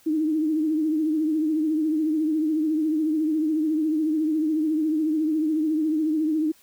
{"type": "tone with vibrato", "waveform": "sine", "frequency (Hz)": 311.1, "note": "D#4", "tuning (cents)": 0, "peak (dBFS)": -20, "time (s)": [0.06, 6.52], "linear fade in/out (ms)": 10, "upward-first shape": "triangle", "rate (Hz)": 14, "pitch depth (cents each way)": 75, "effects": ["white hiss -57 dBFS RMS until 6.62 s"]}